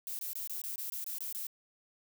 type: noise bursts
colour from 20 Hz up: violet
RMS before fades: -39 dBFS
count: 10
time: 0.07-1.468 s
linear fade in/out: 0 ms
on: 120 ms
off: 22 ms
effects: none